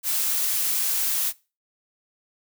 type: noise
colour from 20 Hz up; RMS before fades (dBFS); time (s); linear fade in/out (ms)
blue; -24; 0.03-1.33; 50
effects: noise-tail reverb RT60 0.3 s tail -21 dB re dry